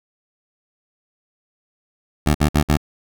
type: tone bursts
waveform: 15% pulse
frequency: 75 Hz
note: D2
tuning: 37 cents sharp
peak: -7 dBFS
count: 4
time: 2.26-2.772 s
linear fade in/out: 10 ms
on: 86 ms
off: 56 ms
effects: none

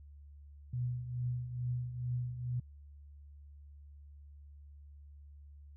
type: tone with tremolo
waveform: sine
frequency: 123.47 Hz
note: B2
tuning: in tune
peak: -31 dBFS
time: 0.73-2.6 s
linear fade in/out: 5 ms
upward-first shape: triangle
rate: 2.3 Hz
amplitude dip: 70%
effects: added 72 Hz sine -51 dBFS peak until 5.76 s

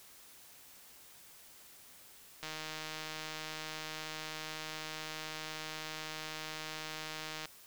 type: click train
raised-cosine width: 0.2 ms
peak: -24 dBFS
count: 785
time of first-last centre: 2.43-7.456 s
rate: 156 Hz
effects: white hiss -57 dBFS RMS until 7.66 s

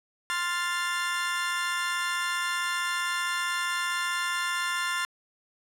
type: chord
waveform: 30% pulse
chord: F major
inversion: second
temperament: equal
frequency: 1046.5 / 1396.9 / 1760 Hz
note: C6 / F6 / A6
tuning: 0 / 0 / 0 cents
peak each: -29 dBFS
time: 0.3-5.05 s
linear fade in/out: 0 ms
effects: low-pass 11000 Hz 12 dB/octave

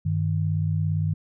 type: tone pair together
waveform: sine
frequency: 98 / 155.57 Hz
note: G2 / D#3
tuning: 0 / 0 cents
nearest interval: minor sixth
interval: 800 cents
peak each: -24 dBFS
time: 0.05-1.14 s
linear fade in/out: 10 ms
effects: none

